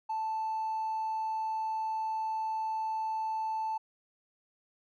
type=tone with hard clipping; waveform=sine; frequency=880 Hz; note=A5; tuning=in tune; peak=-31 dBFS; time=0.09-3.78 s; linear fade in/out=10 ms; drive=1 dB; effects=none